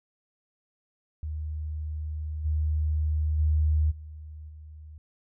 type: tone with level steps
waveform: sine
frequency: 76.8 Hz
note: D#2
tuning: 22 cents flat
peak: -30 / -23 / -20 / -39 / -42 dBFS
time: 1.23-4.98 s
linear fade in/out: 0 ms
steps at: 2.44 / 3.38 / 3.9 / 4.48 s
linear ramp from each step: 20 ms
effects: none